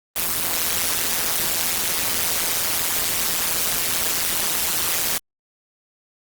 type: noise with amplitude modulation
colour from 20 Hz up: white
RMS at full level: -18 dBFS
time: 0.16-5.18 s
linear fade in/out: 2 ms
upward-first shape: sine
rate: 169 Hz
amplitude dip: 95%
effects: Opus 24 kbps